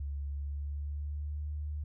sine tone with pitch glide, 70.8 to 74.49 Hz, C#2 to D2, +37 to +25 cents, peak -34 dBFS, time 0-1.84 s, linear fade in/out 5 ms, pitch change +88 cents, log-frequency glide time 0.28-1.47 s, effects none

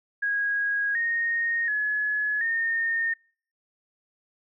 sine tone with pitch steps, 1647 / 1855 / 1698 / 1831 Hz, G#6 / A#6 / G#6 / A#6, -15 / -9 / +38 / -32 cents, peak -23 dBFS, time 0.22-3.14 s, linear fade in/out 10 ms, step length 730 ms, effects noise-tail reverb RT60 0.5 s tail -26 dB re dry

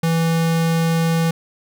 square tone, 164.81 Hz, E3, in tune, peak -16 dBFS, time 0.03-1.31 s, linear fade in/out 5 ms, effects none

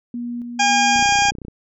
sine tone with tremolo, 239.7 Hz, A#3, 48 cents sharp, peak -24 dBFS, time 0.14-1.03 s, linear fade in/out 2 ms, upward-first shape square, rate 1.8 Hz, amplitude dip 35%
harmonic tone, 810 Hz, G#5, 43 cents flat, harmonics 1 / 2 / 3 / 4 / 6 / 7 / 8 / 9, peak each -16 / -22 / -21 / -24 / -26 / -28 / -26 / -30 dBFS, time 0.59-1.31 s, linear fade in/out 10 ms
click train, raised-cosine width 3 ms, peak -21 dBFS, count 17, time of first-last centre 0.96-1.483 s, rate 30.6 Hz
effects none

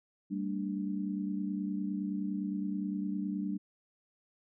sine chord, G suspended second, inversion none, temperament equal with one note detuned, 196 / 225.7 / 293.7 Hz, G3 / A3 / D4, 0 / +44 / 0 cents, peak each -34 / -40 / -37 dBFS, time 0.3-3.58 s, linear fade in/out 20 ms, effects none

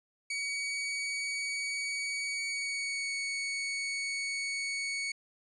sawtooth tone with pitch glide, 2257 to 2226 Hz, C#7 to C#7, +31 to +7 cents, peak -29 dBFS, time 0.3-5.12 s, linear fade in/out 5 ms, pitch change -24 cents, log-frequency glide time 2.25-3.14 s, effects resampled to 22050 Hz

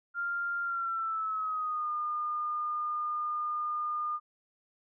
sine tone with pitch glide, 1395 to 1214.4 Hz, F6 to D#6, -2 to -42 cents, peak -30 dBFS, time 0.14-4.2 s, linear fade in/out 50 ms, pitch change -240 cents, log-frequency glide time 0.62-1.9 s, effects none

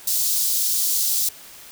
white high-pass noise, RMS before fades -21 dBFS, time 0.07-1.29 s, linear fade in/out 5 ms, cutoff 4200 Hz, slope 24 dB/octave, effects white hiss -43 dBFS RMS until 1.71 s

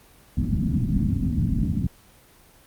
white low-pass noise, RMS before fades -23 dBFS, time 0.37-1.87 s, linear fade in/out 5 ms, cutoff 250 Hz, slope 48 dB/octave, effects pink hiss -53 dBFS RMS until 2.66 s + Opus 24 kbps

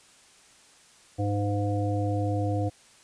harmonic tone, 102.2 Hz, G#2, 27 cents flat, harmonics 1 / 3 / 5 / 7, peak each -26 / -31 / -33 / -34 dBFS, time 1.18-2.7 s, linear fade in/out 20 ms, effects white hiss -56 dBFS RMS until 3.03 s + resampled to 22050 Hz

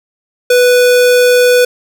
square tone, 493.9 Hz, B4, in tune, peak -6 dBFS, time 0.5-1.65 s, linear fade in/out 5 ms, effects none

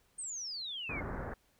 sine exponential sweep, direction down, 8790 to 2093 Hz, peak -38 dBFS, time 0.18-1.01 s, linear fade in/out 10 ms
pink low-pass noise, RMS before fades -40 dBFS, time 0.89-1.34 s, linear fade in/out 5 ms, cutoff 1800 Hz, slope 48 dB/octave
effects pink hiss -71 dBFS RMS until 1.59 s

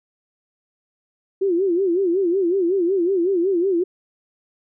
sine tone with vibrato, 364.9 Hz, F#4, 24 cents flat, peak -16 dBFS, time 1.41-3.84 s, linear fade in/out 10 ms, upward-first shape sine, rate 5.4 Hz, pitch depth 150 cents each way, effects none

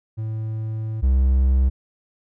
triangle tone pair in turn, 110 / 65.41 Hz, A2 / C2, 0 / 0 cents, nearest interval major sixth, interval 900 cents, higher first, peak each -22 / -12 dBFS, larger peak second, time 0.17-1.02 / 1.02-1.7 s, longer first, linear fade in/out 20 ms, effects none

